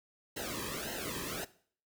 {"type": "noise with flanger", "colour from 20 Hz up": "pink", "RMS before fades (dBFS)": -39, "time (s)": [0.36, 1.45], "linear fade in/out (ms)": 10, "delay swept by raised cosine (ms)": [0.85, 1.42], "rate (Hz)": 1.8, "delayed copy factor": -0.9, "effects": ["noise-tail reverb RT60 0.5 s tail -18 dB re dry"]}